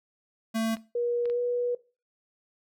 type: tone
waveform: square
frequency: 224.1 Hz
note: A3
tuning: 32 cents sharp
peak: -26 dBFS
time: 0.54-0.76 s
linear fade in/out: 20 ms
type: clicks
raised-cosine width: 0.3 ms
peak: -30 dBFS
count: 4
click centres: 0.733 / 0.769 / 1.256 / 1.299 s
type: tone with pitch glide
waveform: sine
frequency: 479.1 to 486.6 Hz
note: A#4 to B4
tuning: +47 to -26 cents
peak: -25 dBFS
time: 0.95-1.75 s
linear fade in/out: 5 ms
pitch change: +27 cents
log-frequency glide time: 1.33-1.38 s
effects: noise-tail reverb RT60 0.3 s tail -18 dB re dry